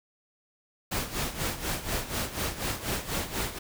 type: noise with tremolo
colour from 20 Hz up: pink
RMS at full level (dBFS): -29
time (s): 0.91-3.59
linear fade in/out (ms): 10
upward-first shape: sine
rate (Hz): 4.1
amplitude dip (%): 75
effects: none